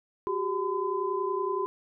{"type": "tone cluster", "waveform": "sine", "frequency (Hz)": [370.6, 401.3, 1015], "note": ["F#4", "G4", "B5"], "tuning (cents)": [3, 41, 47], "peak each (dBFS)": -31, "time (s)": [0.27, 1.66], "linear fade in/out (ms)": 0, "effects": []}